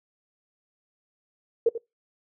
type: tone with echo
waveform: sine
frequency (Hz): 460.8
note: A#4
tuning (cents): -20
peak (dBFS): -15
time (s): 1.66-1.69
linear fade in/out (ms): 5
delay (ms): 89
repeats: 1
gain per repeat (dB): -12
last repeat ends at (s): 1.779
effects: noise-tail reverb RT60 0.2 s tail -22 dB re dry